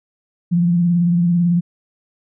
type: tone with vibrato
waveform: sine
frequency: 173.2 Hz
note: F3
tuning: 14 cents flat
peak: -12 dBFS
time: 0.51-1.61 s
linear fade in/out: 20 ms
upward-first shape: sine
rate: 18 Hz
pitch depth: 42 cents each way
effects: none